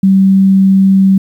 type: tone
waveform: sine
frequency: 192.7 Hz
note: G3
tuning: 29 cents flat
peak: -4 dBFS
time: 0.03-1.18 s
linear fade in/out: 5 ms
effects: 7-bit